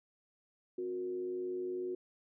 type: tone with frequency modulation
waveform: sine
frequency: 365.2 Hz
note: F#4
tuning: 23 cents flat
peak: -35 dBFS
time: 0.78-1.95 s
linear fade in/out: 5 ms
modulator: 102 Hz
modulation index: 0.42
effects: none